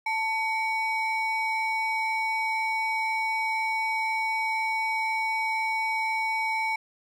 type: ring-modulated tone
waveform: triangle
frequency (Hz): 1568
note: G6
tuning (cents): 0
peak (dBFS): -20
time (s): 0.06-6.76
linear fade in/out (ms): 5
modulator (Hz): 683
effects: none